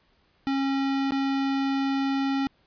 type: tone with dropouts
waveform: square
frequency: 272.5 Hz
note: C#4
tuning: 29 cents flat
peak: -24 dBFS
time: 0.47-2.47 s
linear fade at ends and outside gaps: 0 ms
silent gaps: 1.108-1.121 s
effects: pink hiss -65 dBFS RMS until 2.66 s + resampled to 11025 Hz